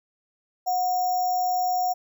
sine tone with sample-and-hold, 731 Hz, F#5, 21 cents flat, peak -21 dBFS, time 0.66-1.94 s, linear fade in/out 20 ms, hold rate 6300 Hz, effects none

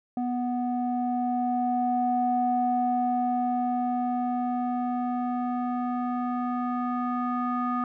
square tone with low-pass filter sweep, 246.3 Hz, B3, 5 cents flat, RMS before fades -27 dBFS, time 0.17-7.84 s, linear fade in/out 2 ms, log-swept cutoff 610 to 1200 Hz, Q 5.3, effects none

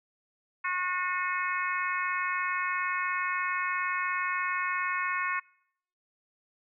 harmonic tone, 363 Hz, F#4, 33 cents flat, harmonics 3 / 4 / 5 / 6 / 7, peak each -32 / -35 / -34 / -35 / -38 dBFS, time 0.64-5.4 s, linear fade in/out 10 ms, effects noise-tail reverb RT60 0.7 s tail -25 dB re dry

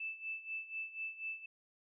sine tone with tremolo, 2637 Hz, E7, in tune, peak -37 dBFS, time 0-1.46 s, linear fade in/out 5 ms, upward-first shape sine, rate 4.1 Hz, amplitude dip 80%, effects none

